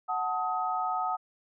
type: chord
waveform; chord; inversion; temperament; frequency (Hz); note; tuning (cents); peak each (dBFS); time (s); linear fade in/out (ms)
sine; D# diminished; first; equal with one note detuned; 740 / 880 / 1262.6; F#5 / A5 / D#6; 0 / 0 / +25; -31 / -34 / -31; 0.08-1.17; 20
effects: none